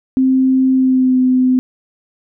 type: tone with pitch glide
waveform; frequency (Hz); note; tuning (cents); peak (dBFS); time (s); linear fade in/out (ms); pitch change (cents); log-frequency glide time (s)
sine; 261.6 to 255.5; C4 to C4; 0 to -41; -9; 0.17-1.59; 0; -41; 0.73-1.19
effects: none